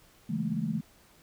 sine chord, A major seventh, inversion first, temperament equal with one note detuned, 138.59 / 164.81 / 207.7 / 224.8 Hz, C#3 / E3 / G#3 / A3, 0 / 0 / 0 / +37 cents, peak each -38 / -33 / -33 / -33 dBFS, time 0.29-0.81 s, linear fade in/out 10 ms, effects pink hiss -60 dBFS RMS until 1.22 s

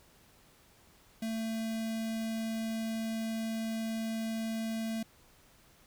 square tone with notch filter, 223.5 Hz, A3, 27 cents sharp, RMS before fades -35 dBFS, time 1.22-5.03 s, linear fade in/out 5 ms, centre 1200 Hz, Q 1.5, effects pink hiss -62 dBFS RMS until 5.86 s

